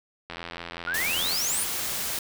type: click train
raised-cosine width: 0.3 ms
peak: -19 dBFS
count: 90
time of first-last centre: 0.3-1.343 s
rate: 85.3 Hz
type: exponential sweep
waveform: sine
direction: up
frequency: 1387 to 10000 Hz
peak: -26 dBFS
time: 0.87-1.64 s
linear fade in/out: 5 ms
type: noise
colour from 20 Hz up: white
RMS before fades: -30 dBFS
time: 0.94-2.19 s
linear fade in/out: 2 ms
effects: none